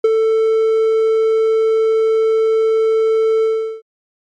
triangle tone with ADSR envelope, 443.5 Hz, A4, 14 cents sharp, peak -4 dBFS, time 0.04-3.82 s, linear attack 6 ms, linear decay 25 ms, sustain -5 dB, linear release 390 ms, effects MP3 48 kbps

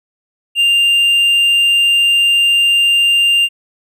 triangle tone, 2794 Hz, F7, in tune, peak -7 dBFS, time 0.55-3.49 s, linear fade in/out 50 ms, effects none

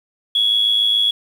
sine tone with amplitude modulation, 3358 Hz, G#7, 18 cents sharp, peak -10 dBFS, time 0.35-1.11 s, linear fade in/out 5 ms, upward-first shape sine, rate 107 Hz, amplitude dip 55%, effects tanh soft clip ceiling -7 dBFS + 7-bit

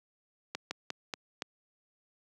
slowing click train, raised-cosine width 0.2 ms, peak -17 dBFS, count 5, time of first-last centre 0.55-1.421 s, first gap 160 ms, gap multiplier 1.21, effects high-pass 200 Hz 12 dB/octave

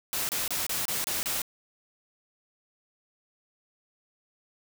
white noise bursts, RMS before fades -30 dBFS, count 7, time 0.13-1.418 s, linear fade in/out 0 ms, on 160 ms, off 28 ms, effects none

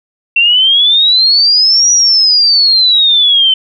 sine exponential two-way sweep, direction up then down, 2700 to 5840 to 3056 Hz, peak -5 dBFS, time 0.36-3.54 s, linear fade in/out 5 ms, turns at 1.91 s, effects none

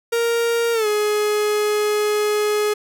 45% pulse tone with pitch glide, 466.2 to 420.2 Hz, A#4 to G#4, 0 to +20 cents, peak -17 dBFS, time 0.12-2.74 s, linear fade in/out 10 ms, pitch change -180 cents, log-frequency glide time 0.73-0.87 s, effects none

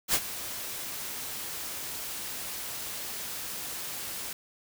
white noise with ADSR envelope, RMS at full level -23 dBFS, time 0.08-4.33 s, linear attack 61 ms, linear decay 51 ms, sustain -14 dB, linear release 3 ms, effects none

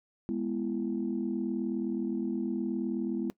sine chord, E major, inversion first, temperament equal with one note detuned, 207.7 / 246.9 / 335 Hz, G#3 / B3 / E4, 0 / 0 / +28 cents, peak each -33 dBFS, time 0.29-3.3 s, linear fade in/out 0 ms, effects noise-tail reverb RT60 0.1 s tail -20 dB re dry + tanh soft clip ceiling -21 dBFS

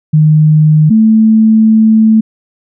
sine tone pair in turn, 153.9 / 219.9 Hz, D#3 / A3, -19 / -1 cents, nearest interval tritone, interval 618 cents, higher second, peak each -3 dBFS, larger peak neither, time 0.13-0.9 / 0.9-2.21 s, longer second, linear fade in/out 10 ms, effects none

